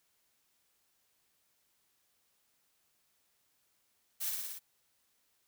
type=noise with echo; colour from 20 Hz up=blue; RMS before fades=-36 dBFS; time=4.2-4.31 s; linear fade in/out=20 ms; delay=57 ms; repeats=5; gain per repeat=-2 dB; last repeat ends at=4.595 s; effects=white hiss -75 dBFS RMS until 5.47 s